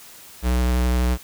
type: tone with vibrato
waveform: square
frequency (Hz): 61.74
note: B1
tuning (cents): 0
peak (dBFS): -18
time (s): 0.42-1.18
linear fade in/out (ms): 50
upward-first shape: triangle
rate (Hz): 12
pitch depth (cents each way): 23
effects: white hiss -44 dBFS RMS until 1.23 s